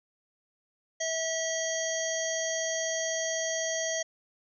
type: harmonic tone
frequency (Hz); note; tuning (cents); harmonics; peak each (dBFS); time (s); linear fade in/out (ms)
648; E5; -30; 1 / 3 / 5 / 7 / 9 / 10; -32 / -36 / -39 / -44 / -36 / -35; 1-4.03; 10
effects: none